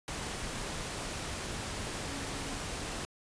sine tone in noise, 277.2 Hz, C#4, in tune, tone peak -46 dBFS, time 2.06-2.6 s, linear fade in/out 0 ms, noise pink, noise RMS -38 dBFS, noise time 0.08-3.05 s, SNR -11 dB, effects resampled to 22050 Hz

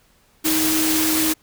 sine tone in noise, 315.5 Hz, D#4, 24 cents sharp, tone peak -20 dBFS, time 0.44-1.34 s, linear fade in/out 20 ms, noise white, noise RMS -21 dBFS, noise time 0.44-1.34 s, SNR -2 dB, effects pink hiss -58 dBFS RMS until 1.42 s

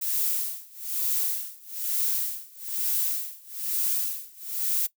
violet noise with tremolo, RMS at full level -25 dBFS, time 0.01-4.87 s, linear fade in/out 10 ms, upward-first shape sine, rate 1.1 Hz, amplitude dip 95%, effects noise-tail reverb RT60 0.1 s tail -18 dB re dry

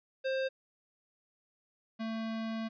square tone pair in turn, 529 / 223.6 Hz, C5 / A3, +19 / +28 cents, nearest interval octave + minor third, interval 1491 cents, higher first, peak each -31 / -35 dBFS, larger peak first, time 0.24-0.49 / 1.99-2.69 s, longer second, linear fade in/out 20 ms, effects resampled to 11025 Hz + 12-bit

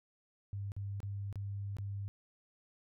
sine tone with dropouts, 99.9 Hz, G2, 33 cents sharp, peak -37 dBFS, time 0.53-2.08 s, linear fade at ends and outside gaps 0 ms, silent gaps 0.719-0.765 / 1.003-1.03 / 1.327-1.357 / 1.768-1.785 s, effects none

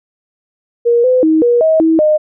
sine tone with pitch steps, 472.8 / 508 / 316.4 / 479.5 / 637 / 322.9 / 612 Hz, A#4 / B4 / D#4 / A#4 / D#5 / E4 / D#5, +24 / +49 / +29 / +49 / +41 / -36 / -29 cents, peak -7 dBFS, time 0.85-2.18 s, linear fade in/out 20 ms, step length 190 ms, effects none

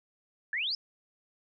sine exponential sweep, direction up, 1661.2 to 5300 Hz, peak -29 dBFS, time 0.53-0.75 s, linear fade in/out 2 ms, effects none

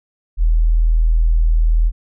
sine tone, 40.46 Hz, E1, 32 cents flat, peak -10 dBFS, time 0.37-1.92 s, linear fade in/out 50 ms, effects none

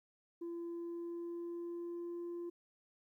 sine tone with pitch glide, 340.4 to 345.4 Hz, F4 to F4, -44 to -19 cents, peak -38 dBFS, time 0.41-2.5 s, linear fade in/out 10 ms, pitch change +25 cents, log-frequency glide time 0.68-2.25 s, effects tanh soft clip ceiling -39 dBFS + 13-bit

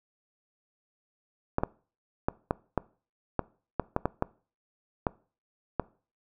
clicks, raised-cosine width 1 ms, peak -11 dBFS, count 12, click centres 1.584 / 1.635 / 2.285 / 2.509 / 2.777 / 3.393 / 3.797 / 3.964 / 4.056 / 4.224 / 5.068 / 5.797 s, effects noise-tail reverb RT60 0.4 s tail -22 dB re dry

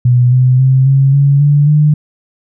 sine tone with pitch steps, 123.47 / 127.53 / 131.72 / 136.05 / 140.53 / 145.14 / 149.92 Hz, B2 / C3 / C3 / C#3 / C#3 / D3 / D3, 0 / -44 / +12 / -32 / +24 / -20 / +36 cents, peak -5 dBFS, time 0.05-1.94 s, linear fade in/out 5 ms, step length 270 ms, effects none

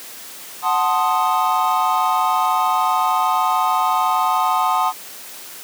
triangle chord, F# diminished seventh, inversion none, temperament equal, 740 / 880 / 1046.5 / 1244.5 Hz, F#5 / A5 / C6 / Eb6, 0 / 0 / 0 / 0 cents, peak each -19 dBFS, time 0.62-4.93 s, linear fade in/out 50 ms, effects white hiss -36 dBFS RMS until 5.63 s + high-pass 200 Hz 12 dB/octave

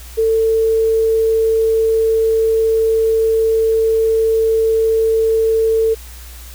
sine tone, 446.9 Hz, A4, 27 cents sharp, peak -11 dBFS, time 0.17-5.95 s, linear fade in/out 20 ms, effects added 60 Hz sine -33 dBFS peak until 6.54 s + white hiss -39 dBFS RMS until 6.54 s

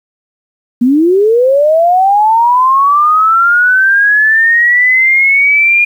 sine linear sweep, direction up, 232.1 to 2430 Hz, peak -5 dBFS, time 0.81-5.85 s, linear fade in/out 10 ms, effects 7-bit

